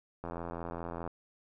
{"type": "click train", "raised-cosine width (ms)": 1, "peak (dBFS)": -25, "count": 72, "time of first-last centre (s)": [0.24, 1.076], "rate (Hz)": 84.9, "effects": []}